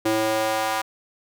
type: tone with high-pass filter sweep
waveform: square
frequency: 109.7 Hz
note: A2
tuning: 5 cents flat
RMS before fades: -23 dBFS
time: 0.05-0.82 s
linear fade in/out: 10 ms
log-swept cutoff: 360 to 900 Hz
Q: 1.9
effects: none